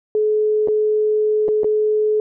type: tone with dropouts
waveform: sine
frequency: 427.3 Hz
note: G#4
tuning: 49 cents sharp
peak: -14 dBFS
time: 0.15-2.2 s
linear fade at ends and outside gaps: 1 ms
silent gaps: 0.675-0.684 / 1.482-1.487 / 1.634-1.644 s
effects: none